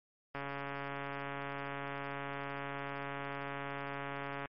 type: click train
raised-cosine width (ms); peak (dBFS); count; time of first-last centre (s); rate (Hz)
0.5; -25; 576; 0.35-4.457; 140
effects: MP3 32 kbps